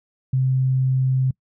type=tone; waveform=sine; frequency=130.7 Hz; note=C3; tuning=1 cent flat; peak=-16 dBFS; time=0.33-1.31 s; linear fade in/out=5 ms; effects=noise-tail reverb RT60 0.1 s tail -25 dB re dry